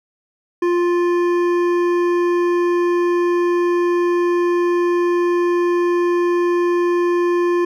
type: tone with hard clipping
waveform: sine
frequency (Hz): 349.7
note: F4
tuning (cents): +2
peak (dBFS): -16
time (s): 0.62-7.65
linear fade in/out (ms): 5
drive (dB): 11
effects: none